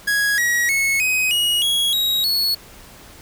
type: tone with pitch steps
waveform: 45% pulse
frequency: 1661.2 / 1908.2 / 2192 / 2518 / 2892 / 3322 / 3816 / 4384 Hz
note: G#6 / A#6 / C#7 / D#7 / F#7 / G#7 / A#7 / C#8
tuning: 0 / +40 / -20 / +20 / -40 / 0 / +40 / -20 cents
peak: -16 dBFS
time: 0.07-2.55 s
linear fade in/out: 10 ms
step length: 310 ms
effects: pink hiss -43 dBFS RMS until 3.21 s